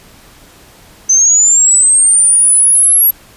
sine linear sweep, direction up, 6120 to 11520 Hz, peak -5 dBFS, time 1.09-3.11 s, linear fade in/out 10 ms, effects pink hiss -41 dBFS RMS until 3.36 s + resampled to 32000 Hz

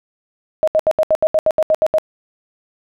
sine tone bursts, 627 Hz, D#5, 13 cents sharp, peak -10 dBFS, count 12, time 0.63-1.984 s, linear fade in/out 0 ms, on 45 ms, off 74 ms, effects none

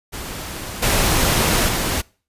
pink noise with level steps, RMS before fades -30 / -17 / -21 dBFS, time 0.12-2.02 s, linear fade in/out 20 ms, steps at 0.82 / 1.68 s, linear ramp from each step 10 ms, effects noise-tail reverb RT60 0.4 s tail -25 dB re dry + resampled to 32000 Hz

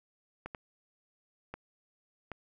clicks, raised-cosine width 0.5 ms, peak -25 dBFS, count 4, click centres 0.46 / 0.548 / 1.54 / 2.317 s, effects none

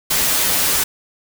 white noise with comb filter, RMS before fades -17 dBFS, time 0.1-0.84 s, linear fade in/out 10 ms, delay 8.9 ms, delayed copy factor -0.75, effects none

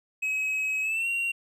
triangle tone with pitch glide, 2553 to 2752 Hz, D#7 to F7, +44 to -26 cents, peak -24 dBFS, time 0.22-1.32 s, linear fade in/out 10 ms, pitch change +130 cents, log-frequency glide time 0.82-1.08 s, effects none

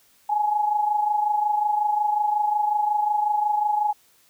sine tone pair together, 836.5 / 862 Hz, G#5 / A5, +12 / -36 cents, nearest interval minor second, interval 52 cents, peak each -20 / -27 dBFS, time 0.29-3.93 s, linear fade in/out 10 ms, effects white hiss -59 dBFS RMS until 4.29 s

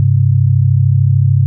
sine tone pair together, 100 / 133.48 Hz, G2 / C3, +35 / +35 cents, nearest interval perfect fourth, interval 500 cents, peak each -10 dBFS, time 0-1.46 s, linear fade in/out 0 ms, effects none

